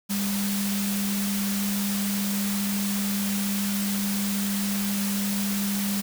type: tone in noise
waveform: sine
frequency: 200.4 Hz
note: G3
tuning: 38 cents sharp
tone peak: -25 dBFS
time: 0.09-6.02 s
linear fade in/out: 20 ms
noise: white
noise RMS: -31 dBFS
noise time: 0.09-6.02 s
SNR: +3 dB
effects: none